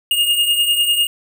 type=beating tone pair; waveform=square; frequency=2836 / 2846 Hz; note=F7 / F7; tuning=+26 / +32 cents; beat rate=10 Hz; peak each=-22 / -15 dBFS; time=0.11-1.07 s; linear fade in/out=2 ms; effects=none